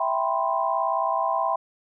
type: chord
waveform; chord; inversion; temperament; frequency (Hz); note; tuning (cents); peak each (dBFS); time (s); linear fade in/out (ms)
sine; C major seventh; first; equal; 659.3 / 784 / 987.8 / 1046.5; E5 / G5 / B5 / C6; 0 / 0 / 0 / 0; -27; 0-1.56; 5
effects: none